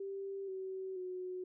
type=tone with pitch steps; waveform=sine; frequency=392 / 379.1 / 366.6 Hz; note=G4 / F#4 / F#4; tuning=0 / +42 / -16 cents; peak=-39 dBFS; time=0-1.44 s; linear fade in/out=5 ms; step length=480 ms; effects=none